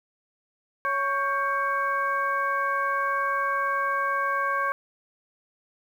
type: harmonic tone with a mistuned harmonic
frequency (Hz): 557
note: C#5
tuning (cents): +8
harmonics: 1 / 2 / 3 / 4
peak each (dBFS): -33 / -25 / -28 / -38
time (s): 0.85-4.72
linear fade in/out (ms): 0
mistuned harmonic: 3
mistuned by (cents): -91
effects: 9-bit